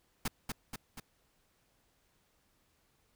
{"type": "noise with echo", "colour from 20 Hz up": "pink", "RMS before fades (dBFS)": -33, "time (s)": [0.25, 0.28], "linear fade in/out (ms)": 5, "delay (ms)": 240, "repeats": 3, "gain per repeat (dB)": -4, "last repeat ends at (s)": 1, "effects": ["pink hiss -73 dBFS RMS until 3.15 s"]}